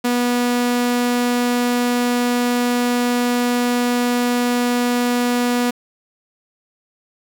sawtooth tone, 243.6 Hz, B3, 24 cents flat, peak -12 dBFS, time 0.04-5.71 s, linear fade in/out 10 ms, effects 7-bit

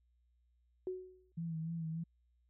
sine tone with exponential decay, 370 Hz, F#4, in tune, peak -34 dBFS, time 0.87-1.32 s, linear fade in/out 1 ms, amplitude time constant 97 ms
sine tone with vibrato, 163.5 Hz, E3, 14 cents flat, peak -37 dBFS, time 1.37-2.04 s, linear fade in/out 10 ms, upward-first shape sine, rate 3.4 Hz, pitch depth 44 cents each way
effects added 60 Hz sine -70 dBFS peak until 2.49 s

